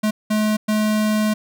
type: tone bursts at uneven times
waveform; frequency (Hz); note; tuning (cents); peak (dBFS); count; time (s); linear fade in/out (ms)
square; 214; A3; -48; -17; 3; 0.03-0.11 / 0.3-0.57 / 0.68-1.34; 10
effects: none